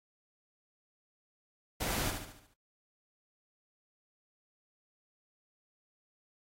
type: noise with echo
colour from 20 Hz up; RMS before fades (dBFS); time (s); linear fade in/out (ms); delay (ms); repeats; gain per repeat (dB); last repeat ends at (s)
pink; -35; 1.8-2.11; 10; 72; 6; -6; 2.542
effects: AAC 48 kbps